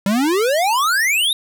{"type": "exponential sweep", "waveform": "square", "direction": "up", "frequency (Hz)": [189.3, 3810], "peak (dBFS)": -15, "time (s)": [0.06, 1.33], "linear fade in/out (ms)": 2, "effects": []}